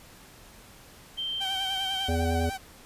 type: tone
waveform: sine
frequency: 3136 Hz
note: G7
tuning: in tune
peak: -29 dBFS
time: 1.17-2.09 s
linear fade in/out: 20 ms
type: tone with vibrato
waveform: sawtooth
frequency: 769 Hz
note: G5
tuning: 33 cents flat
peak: -29 dBFS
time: 1.4-2.58 s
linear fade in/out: 20 ms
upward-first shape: sine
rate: 10 Hz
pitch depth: 41 cents each way
type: harmonic tone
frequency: 82.9 Hz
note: E2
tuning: 10 cents sharp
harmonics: 1 / 3 / 5 / 7 / 9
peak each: -26 / -31 / -33 / -34 / -36 dBFS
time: 2.08-2.5 s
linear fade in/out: 10 ms
effects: pink hiss -51 dBFS RMS until 2.85 s + resampled to 32000 Hz